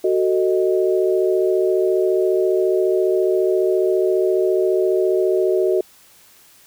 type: chord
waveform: sine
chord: D# diminished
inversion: first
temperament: just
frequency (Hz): 373.4 / 448 / 622.3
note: F#4 / A4 / D#5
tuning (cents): +16 / +31 / 0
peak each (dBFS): -16 / -22 / -22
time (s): 0.04-5.81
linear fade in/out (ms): 5
effects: white hiss -50 dBFS RMS until 6.66 s